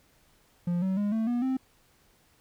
triangle tone with pitch steps, 174.61 / 189.32 / 205.3 / 222.6 / 241.3 / 261.6 Hz, F3 / F#3 / G#3 / A3 / B3 / C4, 0 / +40 / -20 / +20 / -40 / 0 cents, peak -23 dBFS, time 0.67-1.57 s, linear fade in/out 5 ms, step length 150 ms, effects pink hiss -64 dBFS RMS until 2.4 s

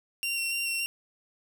sawtooth tone with vibrato, 2745 Hz, F7, 31 cents flat, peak -25 dBFS, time 0.23-0.86 s, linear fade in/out 0 ms, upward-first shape square, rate 3.5 Hz, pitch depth 12 cents each way, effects none

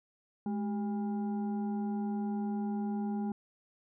sine tone with frequency modulation, 210 Hz, G#3, 19 cents sharp, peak -31 dBFS, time 0.46-3.32 s, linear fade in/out 2 ms, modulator 601 Hz, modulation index 0.51, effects none

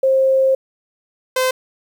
sine / sawtooth tone pair in turn, 531 / 515 Hz, C5 / C5, +25 / -28 cents, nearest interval minor second, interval 53 cents, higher first, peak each -11 dBFS, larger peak neither, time 0.03-0.55 / 1.36-1.51 s, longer first, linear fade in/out 5 ms, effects 8-bit

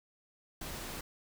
pink noise, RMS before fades -42 dBFS, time 0.61-1.01 s, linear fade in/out 5 ms, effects none

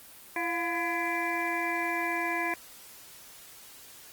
harmonic tone with a mistuned harmonic, 336.7 Hz, E4, 37 cents sharp, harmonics 1 / 2 / 3 / 5 / 6 / 7, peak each -35 / -35 / -35 / -35 / -35 / -35 dBFS, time 0.36-2.54 s, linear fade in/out 2 ms, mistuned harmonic 2, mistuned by +76 cents, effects white hiss -50 dBFS RMS until 4.12 s + Opus 24 kbps

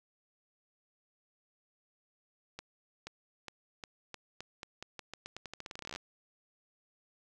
accelerating click train, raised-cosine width 0.2 ms, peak -25 dBFS, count 28, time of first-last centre 2.59-5.96 s, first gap 480 ms, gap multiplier 0.86, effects none

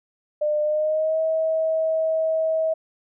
sine tone with pitch glide, 601 to 640.4 Hz, D5 to D#5, +40 to +50 cents, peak -19 dBFS, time 0.41-2.74 s, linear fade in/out 10 ms, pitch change +110 cents, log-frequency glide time 0.62-1.2 s, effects none

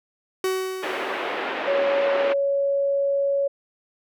45% pulse tone with exponential decay, 376.1 Hz, F#4, 28 cents sharp, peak -20 dBFS, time 0.44-1.92 s, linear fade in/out 2 ms, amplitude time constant 320 ms
pink band-pass noise, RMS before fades -28 dBFS, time 0.82-2.34 s, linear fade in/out 20 ms, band 330 to 2800 Hz, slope 24 dB/octave
sine tone, 558 Hz, C#5, 11 cents sharp, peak -19 dBFS, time 1.67-3.48 s, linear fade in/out 10 ms
effects none

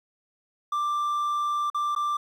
triangle tone with dropouts, 1180 Hz, D6, 8 cents sharp, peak -22 dBFS, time 0.72-2.17 s, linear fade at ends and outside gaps 5 ms, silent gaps 1.701-1.745 / 1.951-1.961 s, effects 10-bit

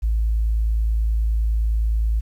sine tone, 54.8 Hz, A1, 6 cents flat, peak -16 dBFS, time 0.02-2.21 s, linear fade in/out 20 ms, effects tanh soft clip ceiling -12 dBFS + 9-bit

